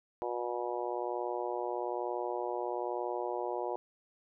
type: harmonic tone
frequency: 121.1 Hz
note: B2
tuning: 34 cents flat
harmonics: 3 / 4 / 5 / 6 / 7 / 8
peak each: -38 / -39 / -40 / -41 / -41 / -42 dBFS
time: 0.22-3.76 s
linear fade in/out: 0 ms
effects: none